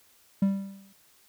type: tone with exponential decay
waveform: triangle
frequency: 196 Hz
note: G3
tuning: in tune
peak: -16 dBFS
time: 0.42-0.93 s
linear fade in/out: 5 ms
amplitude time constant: 110 ms
effects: white hiss -61 dBFS RMS until 1.28 s